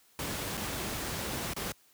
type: noise with dropouts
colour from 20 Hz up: pink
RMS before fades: -35 dBFS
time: 0.19-1.72 s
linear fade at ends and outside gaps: 1 ms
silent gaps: 0.571-0.575 / 1.535-1.564 s
effects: white hiss -64 dBFS RMS until 1.93 s + high-pass 60 Hz 12 dB/octave